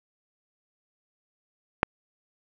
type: click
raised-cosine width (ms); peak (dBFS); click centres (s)
0.5; -3; 1.831
effects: none